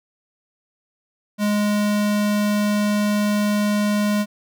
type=tone; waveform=square; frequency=207.7 Hz; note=G#3; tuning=in tune; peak=-18 dBFS; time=1.38-4.26 s; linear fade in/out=50 ms; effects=none